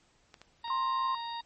clicks, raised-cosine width 0.2 ms, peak -31 dBFS, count 3, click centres 0.342 / 0.416 / 0.68 s
harmonic tone, 932.3 Hz, A#5, in tune, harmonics 1 / 2 / 3 / 4 / 5, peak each -36 / -48 / -52 / -43 / -49 dBFS, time 0.64-1.41 s, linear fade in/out 5 ms
sine tone, 1054 Hz, C6, 12 cents sharp, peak -28 dBFS, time 0.7-1.15 s, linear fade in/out 2 ms
effects pink hiss -67 dBFS RMS until 1.45 s + MP3 32 kbps

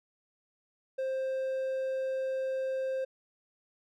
triangle tone, 527 Hz, C5, 12 cents sharp, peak -28 dBFS, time 0.98-3.05 s, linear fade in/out 10 ms, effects none

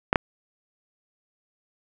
clicks, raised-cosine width 0.5 ms, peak -3 dBFS, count 2, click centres 0.129 / 0.158 s, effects none

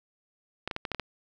clicks, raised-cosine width 0.3 ms, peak -16 dBFS, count 7, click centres 0.676 / 0.712 / 0.764 / 0.852 / 0.917 / 0.947 / 0.997 s, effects none

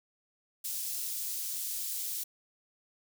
white high-pass noise, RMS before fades -36 dBFS, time 0.64-2.24 s, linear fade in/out 10 ms, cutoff 5100 Hz, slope 12 dB/octave, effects none

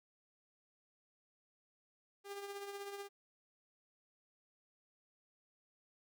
sawtooth tone with tremolo, 401 Hz, G4, 39 cents sharp, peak -38 dBFS, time 2.24-3.09 s, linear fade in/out 50 ms, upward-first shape triangle, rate 16 Hz, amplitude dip 55%, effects none

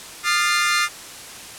sawtooth chord, F dominant seventh, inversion third, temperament equal with one note detuned, 1216.1 / 1396.9 / 1760 / 2093 Hz, Eb6 / F6 / A6 / C7, -40 / 0 / 0 / 0 cents, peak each -18 / -19 / -22 / -19 dBFS, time 0.23-0.89 s, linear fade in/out 50 ms, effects white hiss -37 dBFS RMS until 1.58 s + low-pass 10000 Hz 12 dB/octave

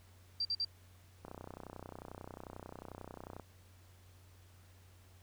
sine tone bursts, 4699 Hz, D8, in tune, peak -32 dBFS, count 3, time 0.4-0.649 s, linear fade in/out 5 ms, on 51 ms, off 48 ms
click train, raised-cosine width 1 ms, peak -32 dBFS, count 68, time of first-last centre 1.25-3.397 s, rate 31.2 Hz
effects added 91 Hz sine -59 dBFS peak until 5.22 s + pink hiss -66 dBFS RMS until 5.22 s

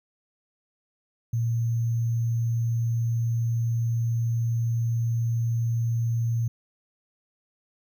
sine tone with sample-and-hold, 115.9 Hz, A#2, 10 cents flat, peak -22 dBFS, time 1.33-6.48 s, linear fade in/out 5 ms, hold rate 6300 Hz, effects none

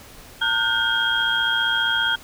sine tone cluster, 906 / 1438 / 1553 / 3245 Hz, A#5 / F#6 / G6 / G#7, -50 / -50 / -17 / -41 cents, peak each -29 / -23 / -24 / -22 dBFS, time 0.41-2.16 s, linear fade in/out 10 ms, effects pink hiss -44 dBFS RMS until 2.23 s

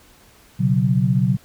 sine chord, B suspended second, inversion none, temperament just, 123.47 / 138.9 / 185.21 Hz, B2 / C#3 / F#3, 0 / +4 / +2 cents, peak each -19 dBFS, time 0.59-1.37 s, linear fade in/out 20 ms, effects pink hiss -51 dBFS RMS until 1.44 s

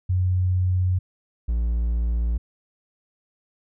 sine / triangle tone pair in turn, 91.6 / 57.7 Hz, F#2 / A#1, -17 / -17 cents, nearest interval minor sixth, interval 800 cents, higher first, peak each -18 dBFS, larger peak neither, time 0.09-0.99 / 1.48-2.38 s, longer neither, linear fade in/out 10 ms, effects none

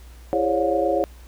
sine tone cluster, 333.4 / 406.6 / 542 / 570 / 716 Hz, E4 / G#4 / C#5 / C#5 / F5, +20 / -37 / -39 / +48 / +43 cents, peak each -25 / -26 / -23 / -25 / -25 dBFS, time 0.33-1.04 s, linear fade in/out 0 ms, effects added 60 Hz sine -41 dBFS peak until 1.27 s + pink hiss -52 dBFS RMS until 1.27 s

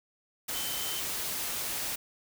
sine tone in noise, 3075 Hz, G7, 34 cents flat, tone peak -39 dBFS, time 0.54-1.01 s, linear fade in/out 10 ms, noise white, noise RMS -34 dBFS, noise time 0.48-1.96 s, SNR -8 dB, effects none

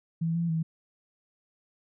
sine tone with pitch steps, 164.7 / 169.1 / 161.8 Hz, E3 / E3 / E3, -1 / +44 / -32 cents, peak -25 dBFS, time 0.21-0.63 s, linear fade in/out 10 ms, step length 140 ms, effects none

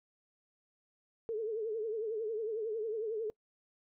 sine tone with vibrato, 440 Hz, A4, in tune, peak -33 dBFS, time 1.29-3.3 s, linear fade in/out 0 ms, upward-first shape triangle, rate 11 Hz, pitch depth 110 cents each way, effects noise-tail reverb RT60 0.1 s tail -24 dB re dry

